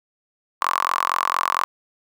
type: tone with high-pass filter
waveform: sawtooth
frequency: 44.37 Hz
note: F1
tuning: 28 cents sharp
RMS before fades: -22 dBFS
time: 0.61-1.64 s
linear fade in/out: 0 ms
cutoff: 1100 Hz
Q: 9.7
effects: none